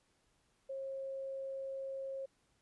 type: tone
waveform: sine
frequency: 539 Hz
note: C#5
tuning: 49 cents flat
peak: -39 dBFS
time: 0.69-2.26 s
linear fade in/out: 10 ms
effects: pink hiss -75 dBFS RMS until 2.61 s + resampled to 24000 Hz